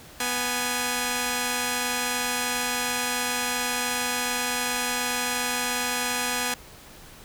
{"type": "tone pair together", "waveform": "5% pulse", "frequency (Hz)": [246.9, 830.6], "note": ["B3", "G#5"], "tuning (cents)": [0, 0], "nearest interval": "octave + major sixth", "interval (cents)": 2100, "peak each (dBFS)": -16, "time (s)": [0.2, 6.54], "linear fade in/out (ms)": 2, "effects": ["pink hiss -47 dBFS RMS until 7.24 s"]}